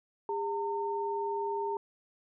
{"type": "tone pair together", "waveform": "sine", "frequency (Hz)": [404.4, 909.7], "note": ["G#4", "A#5"], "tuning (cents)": [-46, -43], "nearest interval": "octave + major second", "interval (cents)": 1403, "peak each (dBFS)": [-33, -33], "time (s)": [0.29, 1.77], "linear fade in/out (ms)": 2, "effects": []}